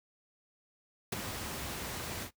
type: noise with ADSR envelope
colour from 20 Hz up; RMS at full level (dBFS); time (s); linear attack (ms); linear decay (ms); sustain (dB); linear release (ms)
pink; -32; 1.12-2.31; 5; 17; -7; 82
effects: noise-tail reverb RT60 0.1 s tail -17 dB re dry + high-pass 60 Hz 12 dB/octave